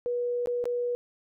sine tone with dropouts, 485.3 Hz, B4, 30 cents flat, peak -26 dBFS, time 0.06-0.95 s, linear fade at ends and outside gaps 0 ms, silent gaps 0.459-0.472 / 0.641-0.655 s, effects none

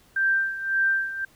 sine tone with tremolo, 1574 Hz, G6, 7 cents sharp, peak -18 dBFS, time 0.16-1.25 s, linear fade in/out 5 ms, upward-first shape sine, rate 1.8 Hz, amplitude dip 75%, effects pink hiss -58 dBFS RMS until 1.35 s

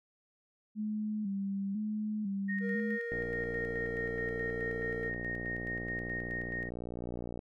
sine tone with vibrato, 204.8 Hz, G#3, 24 cents flat, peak -32 dBFS, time 0.75-2.99 s, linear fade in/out 50 ms, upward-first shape square, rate 1 Hz, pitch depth 68 cents each way
sine tone with tremolo, 1855 Hz, A#6, 9 cents flat, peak -35 dBFS, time 2.48-6.7 s, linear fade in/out 20 ms, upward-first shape square, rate 4.7 Hz, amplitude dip 45%
triangle tone with pitch glide, 471.5 to 454.9 Hz, A#4 to A#4, +20 to -42 cents, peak -35 dBFS, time 2.6-5.12 s, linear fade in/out 50 ms, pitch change -62 cents, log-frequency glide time 2.99-4.26 s
click train, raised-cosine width 2 ms, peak -27 dBFS, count 256, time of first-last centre 3.12-7.391 s, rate 59.7 Hz
effects none

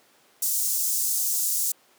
pink high-pass noise, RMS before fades -25 dBFS, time 0.42-1.72 s, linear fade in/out 5 ms, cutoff 6500 Hz, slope 24 dB/octave, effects pink hiss -59 dBFS RMS until 1.98 s + high-pass 300 Hz 12 dB/octave

